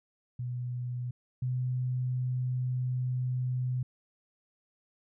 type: tone pair in turn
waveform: sine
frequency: 123.47 / 126.43 Hz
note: B2 / B2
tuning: 0 / +41 cents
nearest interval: unison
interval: 41 cents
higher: second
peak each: -32 / -28 dBFS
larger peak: second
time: 0.39-1.11 / 1.42-3.83 s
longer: second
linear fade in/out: 5 ms
effects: none